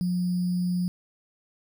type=tone with sample-and-hold; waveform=sine; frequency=178.8 Hz; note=F3; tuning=41 cents sharp; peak=-23 dBFS; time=0.01-0.88 s; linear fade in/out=0 ms; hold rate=4900 Hz; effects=none